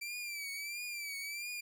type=tone with vibrato; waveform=sawtooth; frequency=2333 Hz; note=D7; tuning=12 cents flat; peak=-36 dBFS; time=0.01-1.61 s; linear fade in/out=10 ms; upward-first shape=triangle; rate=1.5 Hz; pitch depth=90 cents each way; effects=none